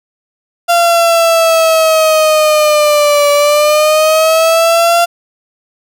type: linear two-way sweep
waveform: 35% pulse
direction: down then up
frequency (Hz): 691 to 577 to 691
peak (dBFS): -5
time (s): 0.68-5.06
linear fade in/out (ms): 20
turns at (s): 3.31
effects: none